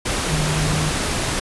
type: tone in noise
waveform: sine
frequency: 153.5 Hz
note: D#3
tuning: 23 cents flat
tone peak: -21 dBFS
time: 0.29-0.91 s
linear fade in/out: 10 ms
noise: pink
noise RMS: -22 dBFS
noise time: 0.05-1.4 s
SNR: -2 dB
effects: resampled to 24000 Hz